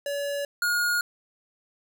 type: tone pair in turn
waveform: square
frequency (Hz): 569 / 1433.8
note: C#5 / F6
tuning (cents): +45 / +45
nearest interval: octave + major third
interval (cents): 1600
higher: second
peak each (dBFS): -28 / -23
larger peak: second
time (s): 0.06-0.45 / 0.62-1.01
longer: neither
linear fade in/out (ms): 2
effects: none